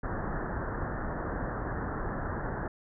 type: low-pass noise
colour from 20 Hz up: pink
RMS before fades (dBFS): -34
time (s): 0.03-2.68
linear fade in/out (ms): 5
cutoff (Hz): 1800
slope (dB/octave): 96
effects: none